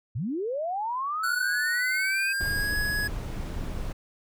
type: linear sweep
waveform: sine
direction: up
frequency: 93.7 to 2553 Hz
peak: -27 dBFS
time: 0.15-2.33 s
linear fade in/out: 10 ms
type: tone with pitch glide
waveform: square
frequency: 1476 to 1676 Hz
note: F#6 to G#6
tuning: -5 to +15 cents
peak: -27 dBFS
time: 1.23-3.08 s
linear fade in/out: 10 ms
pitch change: +220 cents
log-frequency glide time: 1.73-2.75 s
type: noise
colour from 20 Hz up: brown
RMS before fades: -32 dBFS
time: 2.4-3.93 s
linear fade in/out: 10 ms
effects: none